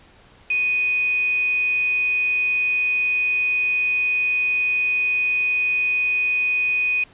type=tone with quantisation; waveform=sine; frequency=2489 Hz; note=D#7; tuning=in tune; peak=-18 dBFS; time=0.5-7.04 s; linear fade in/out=5 ms; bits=5; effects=pink hiss -51 dBFS RMS until 7.13 s + resampled to 8000 Hz